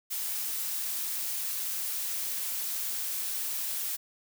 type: noise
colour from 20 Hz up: blue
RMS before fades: -33 dBFS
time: 0.1-3.97 s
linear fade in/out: 20 ms
effects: none